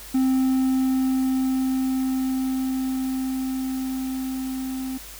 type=tone with level ramp; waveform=triangle; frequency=261.6 Hz; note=C4; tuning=in tune; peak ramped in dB=-15 to -25 dBFS; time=0.14-4.98 s; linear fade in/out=10 ms; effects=added 50 Hz sine -45 dBFS peak until 5.19 s + white hiss -41 dBFS RMS until 5.19 s